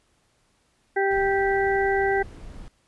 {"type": "harmonic tone", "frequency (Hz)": 392, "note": "G4", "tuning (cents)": 0, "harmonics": [1, 2, 4, 5], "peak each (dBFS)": [-22, -25, -28, -29], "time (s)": [0.96, 2.23], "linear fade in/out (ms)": 10}
{"type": "noise", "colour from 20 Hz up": "brown", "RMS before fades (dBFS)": -40, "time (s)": [1.11, 2.68], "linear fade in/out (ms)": 0}
{"effects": ["pink hiss -66 dBFS RMS until 2.87 s", "resampled to 24000 Hz"]}